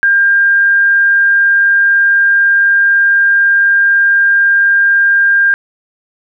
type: tone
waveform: sine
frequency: 1601 Hz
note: G6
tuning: 36 cents sharp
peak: -6 dBFS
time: 0.03-5.54 s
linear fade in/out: 0 ms
effects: none